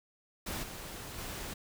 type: noise with level steps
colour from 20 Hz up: pink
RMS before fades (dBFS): -38 / -44 / -41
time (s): 0.46-1.54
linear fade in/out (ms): 10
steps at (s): 0.62 / 1.17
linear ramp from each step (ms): 20
effects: none